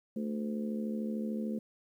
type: harmonic tone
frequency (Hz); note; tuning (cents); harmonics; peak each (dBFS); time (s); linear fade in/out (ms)
73.42; D2; 0; 3 / 4 / 5 / 6 / 7; -33 / -46 / -44 / -47 / -44; 0.16-1.59; 5
effects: 11-bit